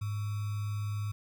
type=tone with sample-and-hold; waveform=sine; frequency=103.83 Hz; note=G#2; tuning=in tune; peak=-31 dBFS; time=0.01-1.12 s; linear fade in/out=10 ms; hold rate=1225 Hz; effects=none